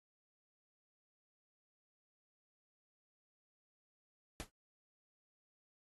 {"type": "noise with exponential decay", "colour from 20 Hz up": "pink", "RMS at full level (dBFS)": -40, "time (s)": [4.4, 4.5], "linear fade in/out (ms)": 0, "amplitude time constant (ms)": 21, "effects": ["AAC 32 kbps"]}